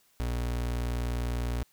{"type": "tone", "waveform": "35% pulse", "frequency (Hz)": 60, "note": "B1", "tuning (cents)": -49, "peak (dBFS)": -27, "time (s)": [0.2, 1.63], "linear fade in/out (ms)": 0, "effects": ["white hiss -66 dBFS RMS until 1.72 s"]}